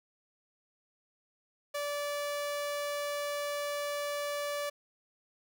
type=tone; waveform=sawtooth; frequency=580 Hz; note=D5; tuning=22 cents flat; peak=-29 dBFS; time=1.74-4.7 s; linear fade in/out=10 ms; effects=none